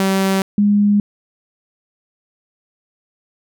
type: tone pair in turn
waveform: sawtooth / sine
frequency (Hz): 192.6 / 205.2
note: G3 / G#3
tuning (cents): -30 / -21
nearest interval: minor second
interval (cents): 109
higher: second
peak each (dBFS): -10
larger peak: neither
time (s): 0-0.42 / 0.58-1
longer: neither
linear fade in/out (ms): 2
effects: none